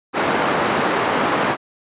white band-pass noise, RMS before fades -19 dBFS, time 0.13-1.57 s, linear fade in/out 50 ms, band 190 to 1200 Hz, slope 12 dB/octave, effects resampled to 8000 Hz

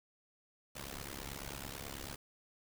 pink noise with amplitude modulation, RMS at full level -41 dBFS, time 0.75-2.16 s, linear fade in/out 10 ms, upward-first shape sine, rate 69.1 Hz, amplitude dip 95%, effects none

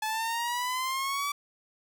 sawtooth exponential sweep, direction up, 860 to 1157 Hz, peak -25 dBFS, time 0.02-1.32 s, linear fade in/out 5 ms, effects none

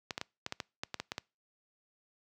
clicks, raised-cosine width 0.2 ms, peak -18 dBFS, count 11, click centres 0.108 / 0.179 / 0.214 / 0.464 / 0.524 / 0.602 / 0.835 / 0.943 / 1 / 1.119 / 1.181 s, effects noise-tail reverb RT60 0.3 s tail -26 dB re dry + high-pass 80 Hz 12 dB/octave

